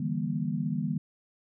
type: chord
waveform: sine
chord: E half-diminished seventh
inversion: third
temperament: just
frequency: 148.33 / 164.81 / 197.78 / 237.3 Hz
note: D3 / E3 / G3 / Bb3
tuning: +18 / 0 / +16 / +31 cents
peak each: -33 dBFS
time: 0-0.98 s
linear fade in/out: 5 ms
effects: none